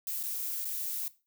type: noise with dropouts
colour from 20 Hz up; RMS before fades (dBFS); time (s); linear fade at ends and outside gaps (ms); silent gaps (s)
violet; -35; 0.07-1.08; 1; 0.23-0.236 / 0.646-0.653
effects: noise-tail reverb RT60 0.3 s tail -17 dB re dry